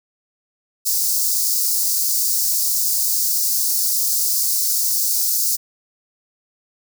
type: high-pass noise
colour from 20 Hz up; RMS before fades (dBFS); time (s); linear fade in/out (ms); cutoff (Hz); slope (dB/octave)
white; -19; 0.85-5.57; 20; 4600; 48
effects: none